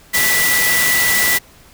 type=tone in noise; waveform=sine; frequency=1970 Hz; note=B6; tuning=5 cents flat; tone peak=-15 dBFS; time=0.13-1.39 s; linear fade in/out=20 ms; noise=white; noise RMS=-17 dBFS; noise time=0.13-1.39 s; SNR=-1 dB; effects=pink hiss -46 dBFS RMS until 1.73 s